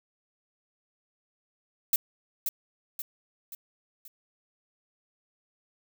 violet noise with echo, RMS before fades -23 dBFS, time 1.93-1.96 s, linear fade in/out 2 ms, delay 530 ms, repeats 4, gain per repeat -6 dB, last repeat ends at 4.08 s, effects none

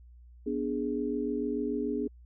sine chord, G# diminished, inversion first, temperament equal, 246.9 / 293.7 / 415.3 Hz, B3 / D4 / G#4, 0 / 0 / 0 cents, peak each -33 dBFS, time 0.46-2.08 s, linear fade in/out 10 ms, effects added 60 Hz sine -50 dBFS peak until 2.25 s

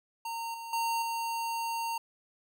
square tone with level steps, 920 Hz, A#5, 23 cents flat, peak -35 / -40 / -29 / -32 dBFS, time 0.25-1.98 s, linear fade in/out 5 ms, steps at 0.54 / 0.73 / 1.02 s, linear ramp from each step 2 ms, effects none

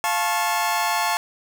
sawtooth chord, F augmented, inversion none, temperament just, 698.5 / 873.1 / 1091.3 Hz, F5 / A5 / C#6, 0 / -14 / -27 cents, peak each -22 / -19 / -22 dBFS, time 0.04-1.17 s, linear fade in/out 0 ms, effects none

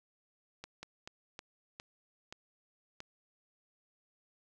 slowing click train, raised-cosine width 0.2 ms, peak -27 dBFS, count 7, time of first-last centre 0.64-3.004 s, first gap 190 ms, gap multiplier 1.29, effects none

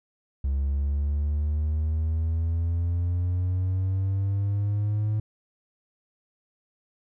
triangle exponential sweep, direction up, 68 to 107.6 Hz, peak -20 dBFS, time 0.44-5.2 s, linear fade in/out 5 ms, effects tanh soft clip ceiling -16 dBFS

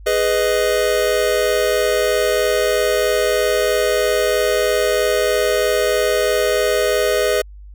square chord, G# minor, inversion none, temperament just, 415.3 / 498.4 / 623 Hz, G#4 / B4 / D#5, 0 / +16 / +2 cents, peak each -20 dBFS, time 0.06-7.42 s, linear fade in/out 10 ms, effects added 50 Hz sine -35 dBFS peak until 7.74 s

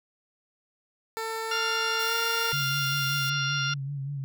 15% pulse tone with pitch glide, 447.4 to 456.8 Hz, A4 to A#4, +29 to -35 cents, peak -24 dBFS, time 1.17-2.52 s, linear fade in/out 0 ms, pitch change +36 cents, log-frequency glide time 2.03-2.14 s
harmonic tone, 698.5 Hz, F5, in tune, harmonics 2 / 3 / 4 / 5 / 6 / 7 / 8, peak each -29 / -42 / -32 / -36 / -38 / -45 / -35 dBFS, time 1.51-3.74 s, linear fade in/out 5 ms
blue noise, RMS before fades -38 dBFS, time 1.99-3.3 s, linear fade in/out 5 ms
sine tone with vibrato, 139.6 Hz, C#3, 13 cents sharp, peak -30 dBFS, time 2.53-4.24 s, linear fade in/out 0 ms, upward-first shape sine, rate 5.2 Hz, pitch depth 53 cents each way
effects none

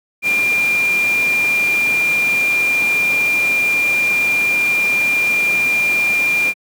sine tone in noise, 2395 Hz, D7, 33 cents sharp, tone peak -13 dBFS, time 0.22-6.54 s, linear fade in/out 50 ms, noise pink, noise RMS -27 dBFS, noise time 0.22-6.54 s, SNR +11 dB, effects high-pass 200 Hz 12 dB/octave

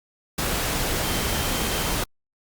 sine tone in noise, 3136 Hz, G7, in tune, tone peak -36 dBFS, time 1.03-1.93 s, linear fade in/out 5 ms, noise pink, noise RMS -25 dBFS, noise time 0.38-2.04 s, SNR -14 dB, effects Opus 48 kbps

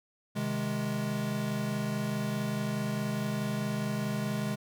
square chord, Ab major, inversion first, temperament equal, 130.81 / 155.56 / 207.7 Hz, C3 / Eb3 / Ab3, 0 / 0 / 0 cents, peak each -36 / -38 / -33 dBFS, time 0.35-4.56 s, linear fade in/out 20 ms, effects none

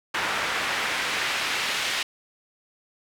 pink noise with band-pass filter sweep, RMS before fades -27 dBFS, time 0.14-2.03 s, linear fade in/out 5 ms, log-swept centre 1600 to 2900 Hz, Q 1, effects none

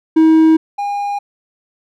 triangle tone pair in turn, 319.2 / 811.8 Hz, D#4 / G#5, +44 / -40 cents, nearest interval octave + major third, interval 1616 cents, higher second, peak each -4 / -15 dBFS, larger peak first, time 0.16-0.57 / 0.78-1.19 s, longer neither, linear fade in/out 10 ms, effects none

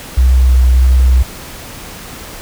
sine tone with vibrato, 63.4 Hz, B1, 46 cents sharp, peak -5 dBFS, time 0.17-1.23 s, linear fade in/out 10 ms, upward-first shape triangle, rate 1.6 Hz, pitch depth 13 cents each way, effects pink hiss -30 dBFS RMS until 2.41 s

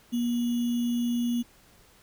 sine tone with sample-and-hold, 239 Hz, A#3, 43 cents sharp, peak -24 dBFS, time 0.12-1.43 s, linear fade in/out 20 ms, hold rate 3150 Hz, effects pink hiss -58 dBFS RMS until 2.02 s

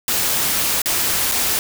white noise with dropouts, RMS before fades -19 dBFS, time 0.08-1.59 s, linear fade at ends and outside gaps 1 ms, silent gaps 0.818-0.858 / 1.315-1.32 s, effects none

